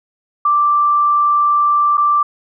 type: tone with dropouts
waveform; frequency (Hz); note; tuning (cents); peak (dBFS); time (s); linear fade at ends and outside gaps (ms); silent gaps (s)
sine; 1174.7; D6; 0; -10; 0.45-2.23; 5; 1.972-1.978
effects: none